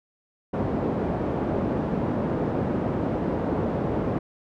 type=band-pass noise; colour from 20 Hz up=pink; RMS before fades=-26 dBFS; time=0.53-4.19 s; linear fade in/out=10 ms; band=120 to 630 Hz; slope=12 dB/octave; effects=none